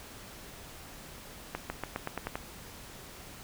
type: accelerating click train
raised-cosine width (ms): 0.5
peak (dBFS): -18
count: 8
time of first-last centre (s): 1.55-2.355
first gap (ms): 150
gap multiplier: 0.91
effects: pink hiss -48 dBFS RMS until 3.43 s